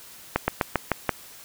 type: slowing click train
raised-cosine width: 0.5 ms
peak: -5 dBFS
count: 6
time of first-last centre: 0.36-1.093 s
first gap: 120 ms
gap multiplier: 1.1
effects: white hiss -46 dBFS RMS until 1.44 s